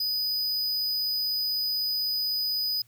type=tone; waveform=square; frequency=4978 Hz; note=D#8; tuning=in tune; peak=-26 dBFS; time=0-2.82 s; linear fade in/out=5 ms; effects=added 115 Hz sine -60 dBFS peak until 2.87 s + white hiss -64 dBFS RMS until 2.87 s